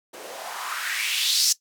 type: noise with band-pass filter sweep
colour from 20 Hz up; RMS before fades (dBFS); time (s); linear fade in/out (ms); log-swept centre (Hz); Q
blue; -26; 0.13-1.53; 10; 390 to 5900; 3.1
effects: noise-tail reverb RT60 0.1 s tail -17 dB re dry